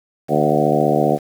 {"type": "harmonic tone with a mistuned harmonic", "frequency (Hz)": 74.9, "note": "D2", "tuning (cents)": 35, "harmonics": [2, 3, 4, 5, 6, 7, 8, 9, 10], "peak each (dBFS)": [-22, -22, -22, -22, -22, -22, -22, -22, -22], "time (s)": [0.28, 1.19], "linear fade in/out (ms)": 50, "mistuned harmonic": 9, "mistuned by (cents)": 34, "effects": ["7-bit"]}